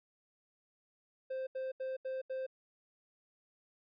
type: tone bursts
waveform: triangle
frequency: 523.3 Hz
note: C5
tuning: in tune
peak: -34 dBFS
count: 5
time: 1.3-2.466 s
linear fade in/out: 10 ms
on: 170 ms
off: 79 ms
effects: resampled to 11025 Hz